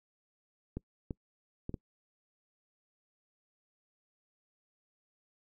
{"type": "clicks", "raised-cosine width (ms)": 3, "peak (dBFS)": -24, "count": 4, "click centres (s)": [0.77, 1.108, 1.694, 1.742], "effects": ["noise-tail reverb RT60 0.1 s tail -25 dB re dry"]}